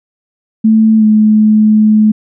sine tone with pitch glide, 220 to 214.7 Hz, A3 to A3, 0 to -42 cents, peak -4 dBFS, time 0.64-2.12 s, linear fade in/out 10 ms, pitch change -42 cents, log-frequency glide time 0.98-1.04 s, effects none

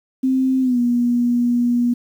sine tone with pitch glide, 261.6 to 241.3 Hz, C4 to B3, 0 to -40 cents, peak -14 dBFS, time 0.23-1.94 s, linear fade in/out 10 ms, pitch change -140 cents, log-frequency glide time 0.61-0.79 s, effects 8-bit

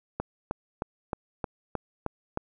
click train, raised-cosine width 1 ms, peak -15 dBFS, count 8, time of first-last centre 0.2-2.374 s, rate 3.22 Hz, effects none

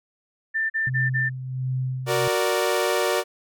sine tone bursts, 1783 Hz, A6, 22 cents sharp, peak -21 dBFS, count 4, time 0.54-1.297 s, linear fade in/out 20 ms, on 160 ms, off 39 ms
sine tone with tremolo, 129.2 Hz, C3, 21 cents flat, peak -22 dBFS, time 0.87-2.28 s, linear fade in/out 2 ms, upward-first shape sine, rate 1.4 Hz, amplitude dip 60%
sawtooth chord, Gb augmented, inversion none, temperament equal, 370 / 466.2 / 587.3 Hz, Gb4 / Bb4 / D5, 0 / 0 / 0 cents, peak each -21 dBFS, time 2.06-3.24 s, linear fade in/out 50 ms
effects none

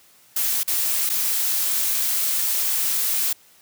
blue noise with dropouts, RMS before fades -22 dBFS, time 0.36-3.33 s, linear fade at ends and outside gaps 5 ms, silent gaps 0.633-0.677 / 1.093-1.098 s, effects white hiss -54 dBFS RMS until 3.61 s + high-pass 60 Hz 12 dB/octave

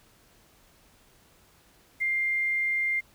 sine tone with quantisation, 2100 Hz, C7, 6 cents sharp, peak -24 dBFS, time 2-3.01 s, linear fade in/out 20 ms, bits 9, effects pink hiss -60 dBFS RMS until 3.14 s

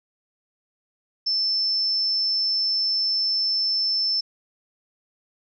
sine tone, 5300 Hz, E8, 9 cents sharp, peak -20 dBFS, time 1.26-4.21 s, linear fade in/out 10 ms, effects none

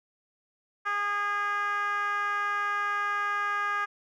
10% pulse tone with band-pass filter, 409.4 Hz, G#4, 25 cents flat, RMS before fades -29 dBFS, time 0.85-3.86 s, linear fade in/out 20 ms, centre 1400 Hz, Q 5.5, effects none

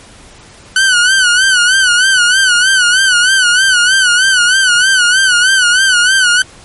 sawtooth tone with vibrato, 1496 Hz, F#6, 19 cents sharp, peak -3 dBFS, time 0.76-6.42 s, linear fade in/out 2 ms, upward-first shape sine, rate 3.2 Hz, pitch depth 91 cents each way, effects pink hiss -38 dBFS RMS until 6.64 s + MP3 48 kbps

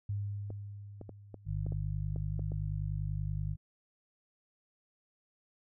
sine tone with exponential decay, 101.4 Hz, G#2, 41 cents flat, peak -31 dBFS, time 0.09-2.44 s, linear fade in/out 5 ms, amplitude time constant 510 ms
clicks, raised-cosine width 2 ms, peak -31 dBFS, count 9, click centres 0.504 / 1.013 / 1.093 / 1.343 / 1.665 / 1.722 / 2.161 / 2.394 / 2.519 s
harmonic tone, 50.4 Hz, G1, 49 cents sharp, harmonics 1 / 2 / 3, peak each -37 / -36 / -37 dBFS, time 1.45-3.57 s, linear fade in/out 50 ms
effects none

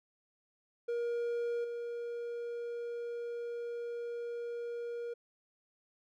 triangle tone with level steps, 473.3 Hz, A#4, 26 cents sharp, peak -30 / -35 dBFS, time 0.88-5.14 s, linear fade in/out 10 ms, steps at 1.64 s, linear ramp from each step 5 ms, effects none

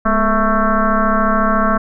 sine tone with frequency modulation, 658 Hz, E5, 3 cents flat, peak -11 dBFS, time 0.05-1.78 s, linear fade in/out 10 ms, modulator 225 Hz, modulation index 3.6, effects none

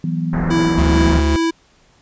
sine chord, E suspended second, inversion none, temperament just, 164.81 / 185.42 / 247.2 Hz, E3 / F#3 / B3, 0 / +4 / +2 cents, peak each -19 / -25 / -25 dBFS, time 0.04-1.19 s, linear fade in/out 2 ms
pink low-pass noise, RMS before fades -24 dBFS, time 0.33-1.2 s, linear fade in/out 2 ms, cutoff 1900 Hz, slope 48 dB/octave
square tone with tremolo, 329.6 Hz, E4, in tune, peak -15 dBFS, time 0.5-1.51 s, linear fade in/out 10 ms, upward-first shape sine, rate 2.4 Hz, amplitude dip 45%
square tone, 73.42 Hz, D2, in tune, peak -15 dBFS, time 0.78-1.36 s, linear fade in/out 0 ms
effects pink hiss -54 dBFS RMS until 2.01 s + resampled to 16000 Hz

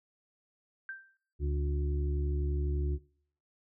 sine tone with exponential decay, 1568 Hz, G6, in tune, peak -35 dBFS, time 0.89-1.17 s, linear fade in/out 1 ms, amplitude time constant 60 ms
harmonic tone, 71.9 Hz, D2, 36 cents flat, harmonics 1 / 2 / 4 / 5, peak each -29 / -38 / -45 / -40 dBFS, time 1.39-2.99 s, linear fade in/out 50 ms
effects noise-tail reverb RT60 0.6 s tail -23 dB re dry

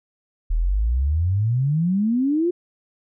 sine exponential sweep, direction up, 37.57 to 361.9 Hz, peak -17 dBFS, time 0.5-2.51 s, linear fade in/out 10 ms, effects none

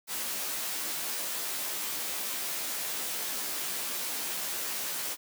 white noise with comb filter, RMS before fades -34 dBFS, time 0.07-5.17 s, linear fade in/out 50 ms, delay 15 ms, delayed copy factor -0.95, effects high-pass 200 Hz 12 dB/octave

